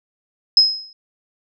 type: tone with exponential decay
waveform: sine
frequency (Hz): 5120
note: D#8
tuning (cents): +49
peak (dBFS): -5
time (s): 0.57-0.93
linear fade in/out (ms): 2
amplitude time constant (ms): 78
effects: none